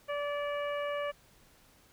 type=harmonic tone; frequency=579 Hz; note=D5; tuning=25 cents flat; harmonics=1 / 2 / 3 / 4 / 5; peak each=-33 / -39 / -43 / -45 / -47 dBFS; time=0.08-1.12 s; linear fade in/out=20 ms; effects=pink hiss -62 dBFS RMS until 1.92 s